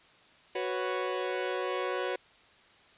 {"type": "chord", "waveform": "sawtooth", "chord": "F# suspended fourth", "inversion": "none", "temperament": "equal", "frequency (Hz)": [370, 493.9, 554.4], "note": ["F#4", "B4", "C#5"], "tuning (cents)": [0, 0, 0], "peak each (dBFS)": [-30, -31, -32], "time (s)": [0.55, 2.16], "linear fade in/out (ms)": 5, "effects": ["white hiss -59 dBFS RMS until 2.97 s", "resampled to 8000 Hz"]}